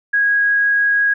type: tone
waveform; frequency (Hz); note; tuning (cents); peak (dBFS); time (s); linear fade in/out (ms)
sine; 1649; G#6; -13; -12; 0.13-1.14; 10
effects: none